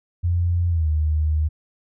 sine tone with pitch glide, 87 to 77.06 Hz, F2 to D#2, -6 to -16 cents, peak -17 dBFS, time 0.23-1.49 s, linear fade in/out 20 ms, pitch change -210 cents, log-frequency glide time 0.69-0.88 s, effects none

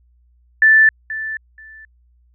sine tone with echo, 1760 Hz, A6, in tune, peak -7 dBFS, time 0.62-0.89 s, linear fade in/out 2 ms, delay 480 ms, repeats 2, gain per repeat -15 dB, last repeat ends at 1.85 s, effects added 60 Hz sine -52 dBFS peak until 2.34 s

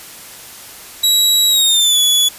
sawtooth tone with pitch glide, 3876 to 3413 Hz, B7 to G#7, -33 to +47 cents, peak -7 dBFS, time 1.03-2.29 s, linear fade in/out 10 ms, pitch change -220 cents, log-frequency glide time 1.48-2 s, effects white hiss -35 dBFS RMS until 2.38 s + resampled to 32000 Hz

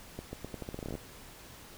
accelerating click train, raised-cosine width 2 ms, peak -25 dBFS, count 15, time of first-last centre 0.19-0.953 s, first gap 140 ms, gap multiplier 0.83, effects pink hiss -51 dBFS RMS until 1.77 s

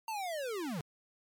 square linear sweep, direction down, 918 to 132.1 Hz, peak -36 dBFS, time 0.08-0.81 s, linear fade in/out 2 ms, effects MP3 96 kbps

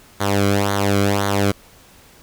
sawtooth tone with flanger, 100 Hz, G2, 35 cents sharp, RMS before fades -18 dBFS, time 0.2-1.52 s, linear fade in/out 10 ms, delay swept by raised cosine 0.38 to 1.13 ms, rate 1.9 Hz, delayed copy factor -0.7, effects pink hiss -48 dBFS RMS until 2.22 s

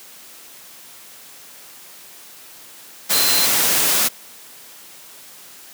sine tone in noise, 4102 Hz, C8, 35 cents flat, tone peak -20 dBFS, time 3.12-3.47 s, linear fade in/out 20 ms, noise white, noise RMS -17 dBFS, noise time 3.09-4.09 s, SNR -6 dB, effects white hiss -42 dBFS RMS until 5.73 s + high-pass 150 Hz 12 dB/octave

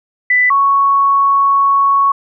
sine tone pair in turn, 1990 / 1109.8 Hz, B6 / C#6, +13 / +2 cents, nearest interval minor seventh, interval 1011 cents, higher first, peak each -8 dBFS, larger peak neither, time 0.3-0.5 / 0.5-2.12 s, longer second, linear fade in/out 5 ms, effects none

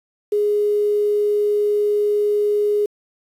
sine tone with quantisation, 415.3 Hz, G#4, in tune, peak -15 dBFS, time 0.32-2.86 s, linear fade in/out 5 ms, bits 7, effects resampled to 32000 Hz

